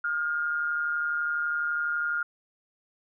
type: tone with amplitude modulation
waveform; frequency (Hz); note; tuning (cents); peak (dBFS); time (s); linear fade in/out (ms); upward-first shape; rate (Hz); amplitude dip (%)
sine; 1414; F6; +21; -23; 0.04-2.23; 5; sine; 152; 55
effects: none